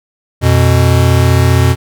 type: tone pair together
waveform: square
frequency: 88.15 / 123.47 Hz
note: F2 / B2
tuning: +17 / 0 cents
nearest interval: tritone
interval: 583 cents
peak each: -10 dBFS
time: 0.41-1.76 s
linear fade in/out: 50 ms
effects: none